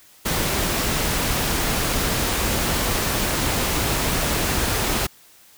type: noise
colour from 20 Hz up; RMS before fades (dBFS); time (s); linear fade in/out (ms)
pink; -22; 0.25-5.07; 10
effects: white hiss -51 dBFS RMS until 5.57 s